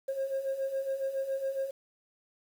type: beating tone pair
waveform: sine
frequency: 534 / 541.2 Hz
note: C5 / C#5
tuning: +35 / -42 cents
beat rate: 7.2 Hz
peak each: -35 / -30 dBFS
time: 0.08-1.71 s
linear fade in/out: 10 ms
effects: tanh soft clip ceiling -26 dBFS + 9-bit